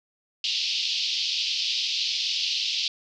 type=band-pass noise; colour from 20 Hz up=white; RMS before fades=-27 dBFS; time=0.44-2.88 s; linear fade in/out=2 ms; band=2700 to 5100 Hz; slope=48 dB/octave; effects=none